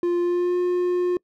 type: tone with pitch glide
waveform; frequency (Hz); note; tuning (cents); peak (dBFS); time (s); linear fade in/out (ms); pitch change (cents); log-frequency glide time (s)
triangle; 349.2 to 357.2; F4 to F4; 0 to +39; -17; 0.03-1.17; 2; +39; 0.2-0.57
effects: noise-tail reverb RT60 0.1 s tail -25 dB re dry